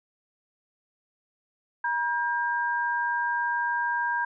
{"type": "tone pair together", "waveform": "sine", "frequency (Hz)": [954, 1600.9], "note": ["A#5", "G6"], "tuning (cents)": [40, 36], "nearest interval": "major sixth", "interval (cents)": 896, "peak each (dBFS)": -27, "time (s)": [1.84, 4.25], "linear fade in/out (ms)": 5, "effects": []}